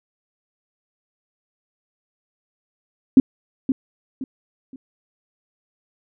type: tone with echo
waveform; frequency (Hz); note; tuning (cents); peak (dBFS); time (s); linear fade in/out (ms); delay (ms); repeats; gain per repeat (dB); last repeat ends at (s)
sine; 263.3; C4; +11; -5; 3.17-3.2; 2; 520; 3; -10; 4.76
effects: none